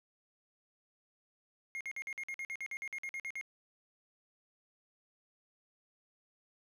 triangle tone bursts, 2141 Hz, C7, 39 cents sharp, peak -36 dBFS, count 16, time 1.75-3.412 s, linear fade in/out 0 ms, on 57 ms, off 50 ms, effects none

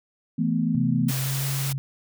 sine chord, E suspended fourth, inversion none, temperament just, 164.81 / 219.8 / 247.2 Hz, E3 / A3 / B3, 0 / -2 / +2 cents, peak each -25 dBFS, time 0.38-1.11 s, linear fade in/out 10 ms
sine tone with pitch glide, 130.81 to 136.36 Hz, C3 to C#3, 0 to -28 cents, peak -25 dBFS, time 0.75-1.78 s, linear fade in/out 0 ms, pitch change +72 cents, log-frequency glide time 1.05-1.43 s
white noise, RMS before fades -31 dBFS, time 1.08-1.73 s, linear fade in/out 10 ms
effects none

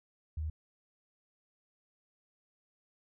sine tone, 77.8 Hz, D#2, in tune, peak -33 dBFS, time 0.37-0.5 s, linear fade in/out 5 ms, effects none

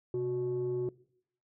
sine tone pair together, 129.7 / 366.8 Hz, C3 / F#4, -15 / -15 cents, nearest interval octave + tritone, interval 1800 cents, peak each -36 / -29 dBFS, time 0.14-0.89 s, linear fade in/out 2 ms, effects noise-tail reverb RT60 0.7 s tail -22 dB re dry + tanh soft clip ceiling -26 dBFS

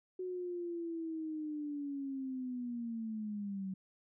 sine linear sweep, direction down, 370 to 187.7 Hz, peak -37 dBFS, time 0.19-3.74 s, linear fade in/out 5 ms, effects none

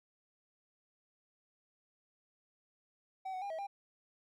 triangle tone with pitch steps, 761 / 744 / 804 / 643 / 798 Hz, F#5 / F#5 / G5 / E5 / G5, +48 / +9 / +44 / -43 / +31 cents, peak -36 dBFS, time 3.25-3.67 s, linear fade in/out 10 ms, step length 84 ms, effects none

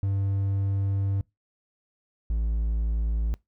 triangle tone pair in turn, 98.3 / 55.46 Hz, G2 / A1, +5 / +14 cents, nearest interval minor seventh, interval 991 cents, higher first, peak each -21 dBFS, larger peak neither, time 0.03-1.21 / 2.3-3.34 s, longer first, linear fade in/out 0 ms, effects noise-tail reverb RT60 0.2 s tail -24 dB re dry

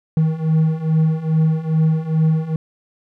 triangle beating tone pair, 157.2 / 159.6 Hz, D#3 / D#3, +18 / +44 cents, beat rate 2.4 Hz, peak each -17 / -14 dBFS, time 0.17-2.56 s, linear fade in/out 2 ms, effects none

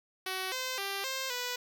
5% pulse tone with pitch steps, 375.9 / 515 / 394.6 / 528 / 492.6 Hz, F#4 / C5 / G4 / C5 / B4, +27 / -28 / +11 / +16 / -5 cents, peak -22 dBFS, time 0.26-1.56 s, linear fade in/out 5 ms, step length 260 ms, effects none

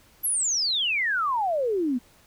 sine exponential sweep, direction down, 11970 to 233.1 Hz, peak -22 dBFS, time 0.23-1.99 s, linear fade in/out 20 ms, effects pink hiss -57 dBFS RMS until 2.26 s

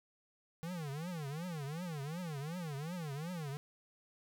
square tone with vibrato, 158.3 Hz, D#3, 30 cents sharp, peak -40 dBFS, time 0.63-3.57 s, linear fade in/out 0 ms, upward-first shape triangle, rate 2.7 Hz, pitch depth 290 cents each way, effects none

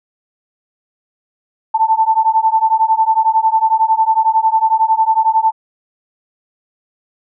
sine beating tone pair, 881 / 892 Hz, A5 / A5, +2 / +23 cents, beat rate 11 Hz, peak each -13 dBFS, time 1.74-5.52 s, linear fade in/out 10 ms, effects none

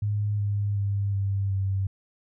sine tone with pitch steps, 103.83 / 102.05 / 100.29 / 98.57 / 96.88 Hz, G#2 / G#2 / G2 / G2 / G2, 0 / -30 / +40 / +10 / -20 cents, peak -23 dBFS, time 0.02-1.87 s, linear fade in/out 5 ms, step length 370 ms, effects none

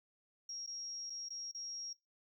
triangle tone with dropouts, 5600 Hz, F8, 4 cents sharp, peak -39 dBFS, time 0.49-1.93 s, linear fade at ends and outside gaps 5 ms, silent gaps 0.663-0.674 / 1.098-1.102 / 1.287-1.304 / 1.514-1.547 s, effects noise-tail reverb RT60 0.2 s tail -21 dB re dry + tanh soft clip ceiling -40 dBFS

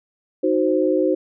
sine chord, C diminished, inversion first, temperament equal, 311.1 / 370 / 523.3 Hz, Eb4 / Gb4 / C5, 0 / 0 / 0 cents, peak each -20 dBFS, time 0.43-1.15 s, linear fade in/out 10 ms, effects none

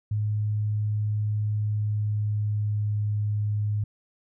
sine tone with pitch glide, 105.7 to 104.73 Hz, G#2 to G#2, +31 to +15 cents, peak -23 dBFS, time 0.11-3.84 s, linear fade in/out 5 ms, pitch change -16 cents, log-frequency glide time 1.57-2.99 s, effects none

